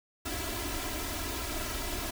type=noise with comb filter; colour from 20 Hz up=pink; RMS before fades=-35 dBFS; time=0.25-2.11 s; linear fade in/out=10 ms; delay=3 ms; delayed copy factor=+1; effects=none